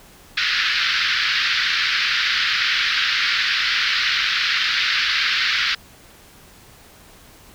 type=band-pass noise; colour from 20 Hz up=pink; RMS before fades=-20 dBFS; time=0.37-5.75 s; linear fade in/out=5 ms; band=1400 to 4900 Hz; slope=48 dB/octave; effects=pink hiss -47 dBFS RMS until 7.54 s